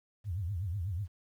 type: tone with vibrato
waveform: sine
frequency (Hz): 92.8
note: F#2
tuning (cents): +6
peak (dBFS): -32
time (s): 0.24-1.08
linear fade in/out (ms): 50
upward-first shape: triangle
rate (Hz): 8.1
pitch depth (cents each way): 280
effects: 11-bit